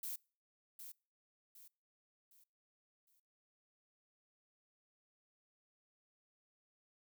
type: noise with echo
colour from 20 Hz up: violet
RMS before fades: -43 dBFS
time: 0.03-0.16 s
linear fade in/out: 5 ms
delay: 760 ms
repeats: 4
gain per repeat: -8 dB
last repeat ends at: 3.2 s
effects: noise-tail reverb RT60 0.4 s tail -26 dB re dry